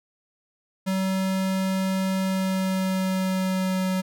square tone with pitch glide, 190 to 186.95 Hz, F#3 to F#3, +46 to +18 cents, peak -23 dBFS, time 0.86-4.02 s, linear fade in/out 20 ms, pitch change -28 cents, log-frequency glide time 2.19-3.88 s, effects none

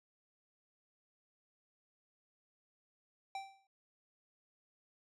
square tone with exponential decay, 780 Hz, G5, 9 cents flat, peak -38 dBFS, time 3.35-3.67 s, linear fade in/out 2 ms, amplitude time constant 68 ms, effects low-pass 6000 Hz 12 dB/octave

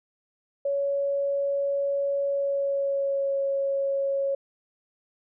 sine tone with pitch glide, 560 to 551 Hz, C#5 to C#5, +18 to -11 cents, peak -23 dBFS, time 0.65-4.35 s, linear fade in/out 5 ms, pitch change -29 cents, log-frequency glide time 2.27-3.38 s, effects none

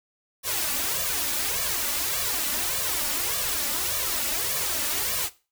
white noise with flanger, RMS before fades -27 dBFS, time 0.43-5.3 s, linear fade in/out 50 ms, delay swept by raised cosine 1.7 to 3.5 ms, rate 1.7 Hz, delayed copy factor +0.85, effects noise-tail reverb RT60 0.3 s tail -17 dB re dry

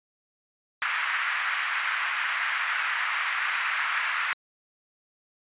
white band-pass noise, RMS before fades -28 dBFS, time 0.82-4.33 s, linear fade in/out 0 ms, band 1200 to 2200 Hz, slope 24 dB/octave, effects resampled to 8000 Hz

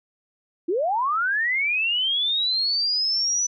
sine linear sweep, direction up, 311.1 to 6000 Hz, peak -20 dBFS, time 0.68-3.47 s, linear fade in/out 10 ms, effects none

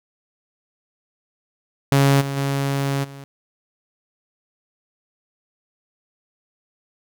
sawtooth tone with level steps, 138.59 Hz, C#3, in tune, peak -9 / -20 / -16 / -32 dBFS, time 1.92-3.24 s, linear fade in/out 0 ms, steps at 2.2 / 2.36 / 3.03 s, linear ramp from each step 20 ms, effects none

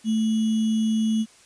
sine tone with sample-and-hold, 220 Hz, A3, in tune, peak -19 dBFS, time 0.04-1.26 s, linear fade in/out 50 ms, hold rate 3150 Hz, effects white hiss -53 dBFS RMS until 1.45 s + resampled to 22050 Hz

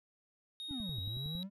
triangle tone with pitch glide, 3729 to 3867 Hz, A#7 to B7, 0 to -37 cents, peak -40 dBFS, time 0.6-1.43 s, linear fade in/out 0 ms, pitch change +63 cents, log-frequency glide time 0.76-1.2 s
triangle linear two-way sweep, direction down then up, 311.1 to 87.31 to 202.9 Hz, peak -37 dBFS, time 0.68-1.5 s, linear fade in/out 50 ms, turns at 1.01 s
click train, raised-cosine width 5 ms, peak -35 dBFS, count 8, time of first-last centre 0.71-1.352 s, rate 10.9 Hz
effects none

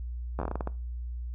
slowing click train, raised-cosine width 1 ms, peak -18 dBFS, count 10, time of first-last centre 0.39-0.674 s, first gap 11 ms, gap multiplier 1.25, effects noise-tail reverb RT60 0.3 s tail -19 dB re dry + added 60 Hz sine -33 dBFS peak until 1.34 s

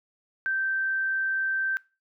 sine tone, 1559 Hz, G6, 10 cents flat, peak -24 dBFS, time 0.46-1.77 s, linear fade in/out 0 ms, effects noise-tail reverb RT60 0.3 s tail -22 dB re dry

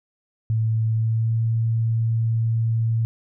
sine tone with pitch glide, 111.4 to 113.61 Hz, A2 to A#2, +22 to -44 cents, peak -18 dBFS, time 0.5-3.05 s, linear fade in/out 0 ms, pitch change +34 cents, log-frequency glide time 0.92-1.4 s, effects none

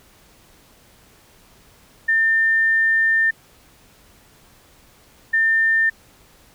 sine tone bursts at uneven times, 1800 Hz, A6, 39 cents sharp, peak -14 dBFS, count 2, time 2.08-3.31 / 5.33-5.9 s, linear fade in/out 10 ms, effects pink hiss -52 dBFS RMS until 6.54 s

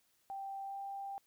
sine tone with pitch glide, 784 to 790.4 Hz, G5 to G5, 0 to +14 cents, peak -40 dBFS, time 0.3-1.18 s, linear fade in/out 0 ms, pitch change +14 cents, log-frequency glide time 0.64-0.78 s, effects white hiss -74 dBFS RMS until 1.26 s

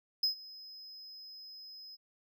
triangle tone with ADSR envelope, 5080 Hz, D#8, 35 cents sharp, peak -24 dBFS, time 0.23-1.97 s, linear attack 5 ms, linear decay 110 ms, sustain -22 dB, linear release 29 ms, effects none

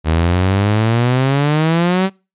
sawtooth exponential sweep, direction up, 77.78 to 194.6 Hz, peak -8 dBFS, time 0.04-2.1 s, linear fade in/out 50 ms, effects noise-tail reverb RT60 0.3 s tail -26 dB re dry + resampled to 8000 Hz

